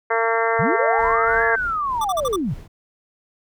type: harmonic tone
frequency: 227.6 Hz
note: A#3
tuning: 41 cents flat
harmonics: 2 / 3 / 4 / 5 / 6 / 7 / 8 / 9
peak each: -22 / -24 / -25 / -26 / -27 / -27 / -28 / -29 dBFS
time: 0.1-1.56 s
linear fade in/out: 10 ms
type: linear two-way sweep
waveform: sine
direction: up then down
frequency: 105.3 to 1723 to 105.3 Hz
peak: -20 dBFS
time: 0.59-2.54 s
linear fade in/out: 5 ms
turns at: 1.45 s
type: noise with tremolo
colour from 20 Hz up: brown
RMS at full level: -36 dBFS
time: 0.98-2.68 s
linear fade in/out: 10 ms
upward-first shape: sine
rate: 3.3 Hz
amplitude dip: 70%
type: tone bursts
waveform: square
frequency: 1174.7 Hz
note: D6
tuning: in tune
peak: -22 dBFS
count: 5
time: 2.01-2.361 s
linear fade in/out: 5 ms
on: 35 ms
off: 44 ms
effects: none